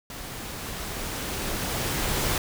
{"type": "noise with level ramp", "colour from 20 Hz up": "pink", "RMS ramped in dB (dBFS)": [-38, -25], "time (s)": [0.1, 2.38], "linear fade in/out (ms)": 2, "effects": []}